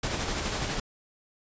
pink noise with tremolo, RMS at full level -29 dBFS, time 0.03-0.8 s, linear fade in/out 5 ms, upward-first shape sine, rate 12 Hz, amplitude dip 35%, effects resampled to 16000 Hz

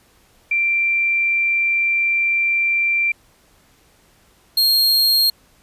sine / 45% pulse tone pair in turn, 2358 / 4238 Hz, D7 / C8, +6 / +21 cents, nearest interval minor seventh, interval 1015 cents, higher second, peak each -15 / -12 dBFS, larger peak second, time 0.51-3.12 / 4.57-5.3 s, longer first, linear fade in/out 5 ms, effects pink hiss -55 dBFS RMS until 5.62 s + resampled to 32000 Hz

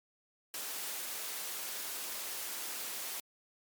white high-pass noise, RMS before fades -40 dBFS, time 0.54-3.2 s, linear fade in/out 2 ms, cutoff 290 Hz, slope 12 dB/octave, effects MP3 96 kbps

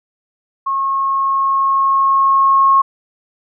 sine tone with level ramp, 1087 Hz, C#6, 34 cents flat, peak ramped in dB -15 to -7 dBFS, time 0.66-2.82 s, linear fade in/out 10 ms, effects none

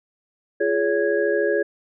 sine tone cluster, 345.2 / 418.5 / 564 / 1654 Hz, F4 / G#4 / C#5 / G#6, -20 / +13 / +30 / -8 cents, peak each -25 / -21 / -23 / -27 dBFS, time 0.6-1.63 s, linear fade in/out 10 ms, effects none

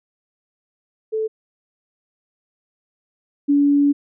sine tone pair in turn, 437.9 / 285.7 Hz, A4 / D4, -8 / -48 cents, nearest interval perfect fifth, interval 740 cents, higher first, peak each -19 / -12 dBFS, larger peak second, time 1.12-1.28 / 3.48-3.93 s, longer second, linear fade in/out 20 ms, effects none

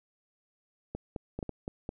clicks, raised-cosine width 2 ms, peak -22 dBFS, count 7, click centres 0.95 / 1.162 / 1.39 / 1.428 / 1.493 / 1.679 / 1.891 s, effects none

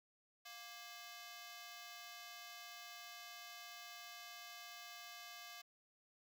10% pulse ring-modulated tone, 937 Hz, A#5, 9 cents sharp, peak -40 dBFS, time 0.45-5.62 s, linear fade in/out 10 ms, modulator 233 Hz, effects none

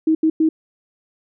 sine tone bursts at uneven times, 317.6 Hz, D#4, 36 cents sharp, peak -12 dBFS, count 3, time 0.07-0.15 / 0.23-0.3 / 0.4-0.49 s, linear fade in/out 5 ms, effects none

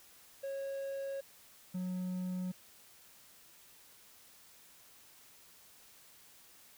triangle tone pair in turn, 548 / 182.87 Hz, C#5 / F#3, -20 / -20 cents, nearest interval octave + perfect fifth, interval 1900 cents, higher first, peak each -35 / -33 dBFS, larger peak second, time 0.43-1.21 / 1.74-2.52 s, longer neither, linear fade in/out 10 ms, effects white hiss -60 dBFS RMS until 6.77 s

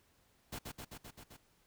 pink noise with echo, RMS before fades -43 dBFS, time 0.52-0.59 s, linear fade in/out 10 ms, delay 130 ms, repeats 6, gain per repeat -2 dB, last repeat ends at 1.37 s, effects pink hiss -71 dBFS RMS until 1.66 s

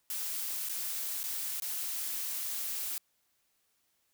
blue noise with dropouts, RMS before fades -36 dBFS, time 0.1-2.98 s, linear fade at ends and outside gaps 1 ms, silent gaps 0.688-0.694 / 1.231-1.238 / 1.6-1.621 s, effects white hiss -75 dBFS RMS until 4.13 s

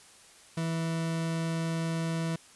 40% pulse tone, 164.1 Hz, E3, 8 cents flat, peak -28 dBFS, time 0.57-2.36 s, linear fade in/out 5 ms, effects white hiss -55 dBFS RMS until 2.55 s + resampled to 24000 Hz

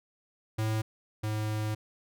square tone pair in turn, 109.5 / 107.49 Hz, A2 / A2, -8 / -40 cents, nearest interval unison, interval 32 cents, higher first, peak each -28 / -30 dBFS, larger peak first, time 0.58-0.82 / 1.23-1.75 s, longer second, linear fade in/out 10 ms, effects none

